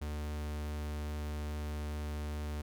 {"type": "tone", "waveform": "45% pulse", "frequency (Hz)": 74.8, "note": "D2", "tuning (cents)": 32, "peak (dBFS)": -36, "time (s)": [0.01, 2.62], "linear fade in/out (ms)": 10, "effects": []}